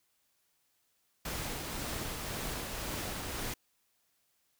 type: noise with tremolo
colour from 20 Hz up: pink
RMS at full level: -37 dBFS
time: 1.25-3.54 s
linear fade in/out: 5 ms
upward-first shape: triangle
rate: 1.9 Hz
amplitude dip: 30%
effects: white hiss -75 dBFS RMS until 4.59 s